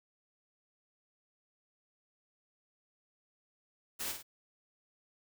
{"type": "noise with echo", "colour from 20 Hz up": "white", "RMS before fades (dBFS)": -38, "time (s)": [3.99, 4.13], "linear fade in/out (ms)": 20, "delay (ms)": 50, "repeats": 2, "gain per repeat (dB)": -6, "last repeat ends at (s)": 4.23, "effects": []}